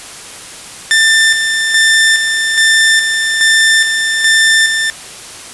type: tone with tremolo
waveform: sawtooth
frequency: 1785 Hz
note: A6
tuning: 24 cents sharp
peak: -3 dBFS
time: 0.91-4.9 s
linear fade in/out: 0 ms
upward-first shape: square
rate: 1.2 Hz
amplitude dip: 45%
effects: white hiss -30 dBFS RMS until 5.53 s + resampled to 24000 Hz